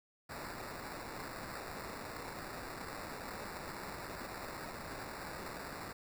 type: noise with sample-and-hold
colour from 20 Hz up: white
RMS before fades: -45 dBFS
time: 0.29-5.93 s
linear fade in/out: 10 ms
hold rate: 3150 Hz
effects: none